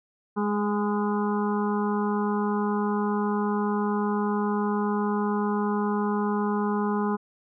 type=harmonic tone with a mistuned harmonic; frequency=207.3 Hz; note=G#3; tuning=3 cents flat; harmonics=1 / 2 / 4 / 5 / 6 / 7; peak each=-25 / -29 / -33 / -33 / -36 / -41 dBFS; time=0.36-7.17 s; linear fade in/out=20 ms; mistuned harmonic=5; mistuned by=-24 cents; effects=none